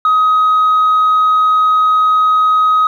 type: tone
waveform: sine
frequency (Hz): 1261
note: D#6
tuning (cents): +23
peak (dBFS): -6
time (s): 0.05-2.87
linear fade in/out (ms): 2
effects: tanh soft clip ceiling -6 dBFS + 8-bit